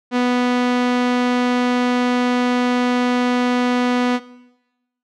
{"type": "tone", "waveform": "sawtooth", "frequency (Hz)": 246.9, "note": "B3", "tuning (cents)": 0, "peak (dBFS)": -11, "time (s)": [0.11, 4.2], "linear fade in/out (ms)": 50, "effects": ["noise-tail reverb RT60 1.0 s tail -18 dB re dry", "low-pass 4000 Hz 12 dB/octave"]}